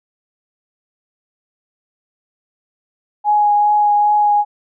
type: tone with vibrato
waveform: sine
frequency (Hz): 832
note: G#5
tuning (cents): +3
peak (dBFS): -10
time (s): 3.24-4.45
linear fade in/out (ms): 50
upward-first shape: triangle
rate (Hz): 2.5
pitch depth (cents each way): 14
effects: none